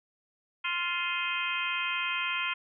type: harmonic tone with a mistuned harmonic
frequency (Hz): 349.1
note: F4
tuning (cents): -1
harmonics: 3 / 4 / 5 / 6 / 7 / 8 / 9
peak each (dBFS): -36 / -36 / -42 / -36 / -33 / -41 / -37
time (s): 0.64-2.54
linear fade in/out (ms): 10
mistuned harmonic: 7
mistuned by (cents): +53
effects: none